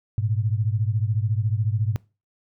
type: beating tone pair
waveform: sine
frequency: 103.8 / 117.8 Hz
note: G#2 / A#2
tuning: 0 / +19 cents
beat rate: 14 Hz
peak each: -22 / -25 dBFS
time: 0.18-1.96 s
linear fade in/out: 0 ms
effects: noise-tail reverb RT60 0.3 s tail -23 dB re dry